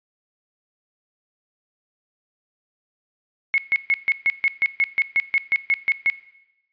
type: tone bursts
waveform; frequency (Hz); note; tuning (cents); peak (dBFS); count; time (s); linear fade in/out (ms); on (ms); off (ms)
sine; 2182; C#7; -28; -15; 15; 3.54-6.1; 0; 40; 140
effects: noise-tail reverb RT60 0.9 s tail -17 dB re dry + resampled to 11025 Hz